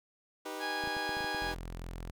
20% pulse chord, Eb augmented, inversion none, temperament equal with one note detuned, 311.1 / 392 / 491.6 Hz, Eb4 / G4 / B4, 0 / 0 / -8 cents, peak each -38 / -38 / -38 dBFS, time 0.45-1.55 s, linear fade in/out 10 ms
harmonic tone, 825 Hz, G#5, 12 cents flat, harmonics 1 / 2 / 3 / 4 / 5 / 6, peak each -38 / -37 / -47 / -46 / -46 / -47 dBFS, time 0.59-1.55 s, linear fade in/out 50 ms
clicks, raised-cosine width 3 ms, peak -32 dBFS, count 8, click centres 0.839 / 0.874 / 0.967 / 1.093 / 1.169 / 1.207 / 1.245 / 1.347 s
sawtooth tone, 42.88 Hz, F1, 31 cents flat, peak -36 dBFS, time 1.41-2.11 s, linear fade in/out 10 ms
effects none

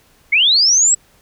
sine linear sweep, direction up, 2093 to 7902 Hz, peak -9 dBFS, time 0.32-0.95 s, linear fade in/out 10 ms, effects pink hiss -53 dBFS RMS until 1.21 s

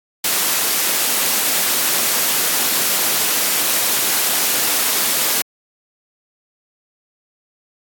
white noise, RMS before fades -17 dBFS, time 0.24-5.42 s, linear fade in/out 5 ms, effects high-pass 200 Hz 12 dB/octave + AAC 64 kbps

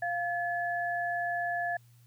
sine tone pair together, 698.5 / 1716.9 Hz, F5 / A6, 0 / -43 cents, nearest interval octave + major third, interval 1557 cents, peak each -31 / -33 dBFS, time 0.02-1.77 s, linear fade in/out 5 ms, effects added 119 Hz sine -56 dBFS peak until 2.06 s + white hiss -68 dBFS RMS until 2.06 s

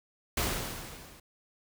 pink noise with level ramp, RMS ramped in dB -28 to -54 dBFS, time 0.37-1.2 s, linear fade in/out 5 ms, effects none

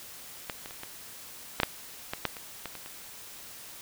clicks, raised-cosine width 0.3 ms, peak -16 / -24 / -27 / -22 / -8 / -6 / -15 / -10 / -25 / -19 / -25 / -26 dBFS, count 12, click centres 0.498 / 0.659 / 0.709 / 0.834 / 1.601 / 1.633 / 2.135 / 2.253 / 2.368 / 2.657 / 2.753 / 2.861 s, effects white hiss -46 dBFS RMS until 3.81 s

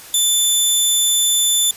15% pulse tone, 3520 Hz, A7, in tune, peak -6 dBFS, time 0.14-1.71 s, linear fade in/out 2 ms, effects white hiss -38 dBFS RMS until 1.76 s + resampled to 32000 Hz

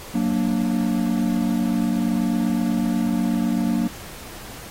triangle chord, Gb augmented, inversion none, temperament equal, 185 / 233.1 / 293.7 Hz, Gb3 / Bb3 / D4, 0 / 0 / 0 cents, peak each -22 / -19 / -24 dBFS, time 0.14-3.88 s, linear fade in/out 10 ms, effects pink hiss -39 dBFS RMS until 4.7 s + AAC 48 kbps

